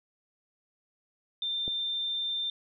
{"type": "tone", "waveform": "sine", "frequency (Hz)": 3586, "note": "A7", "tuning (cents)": 32, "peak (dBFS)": -29, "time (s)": [1.42, 2.5], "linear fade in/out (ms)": 2}
{"type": "click", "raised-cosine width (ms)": 2, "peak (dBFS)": -26, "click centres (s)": 1.679}
{"effects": []}